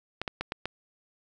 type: clicks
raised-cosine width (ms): 0.3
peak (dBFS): -15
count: 5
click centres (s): 0.216 / 0.278 / 0.41 / 0.521 / 0.656
effects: none